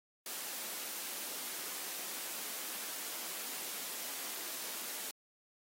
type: high-pass noise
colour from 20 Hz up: white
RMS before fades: -42 dBFS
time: 0.26-5.11 s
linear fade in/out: 2 ms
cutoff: 210 Hz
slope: 24 dB/octave
effects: AAC 48 kbps